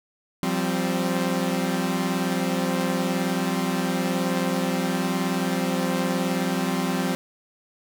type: chord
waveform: sawtooth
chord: F suspended second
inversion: none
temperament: equal with one note detuned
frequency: 174.61 / 193.63 / 261.6 Hz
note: F3 / G3 / C4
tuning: 0 / -21 / 0 cents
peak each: -23 dBFS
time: 0.43-7.15 s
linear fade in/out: 0 ms
effects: none